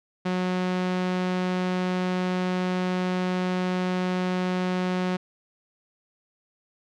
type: tone with low-pass filter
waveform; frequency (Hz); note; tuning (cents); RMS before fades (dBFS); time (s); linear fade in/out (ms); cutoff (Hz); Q
sawtooth; 182.7; F#3; -22; -26; 0.25-5.17; 10; 4000; 0.72
effects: none